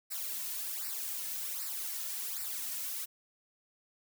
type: noise with flanger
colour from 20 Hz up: blue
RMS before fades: -38 dBFS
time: 0.1-3.06 s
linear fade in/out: 20 ms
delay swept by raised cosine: 0.3 to 2.6 ms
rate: 1.3 Hz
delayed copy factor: -0.75
effects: none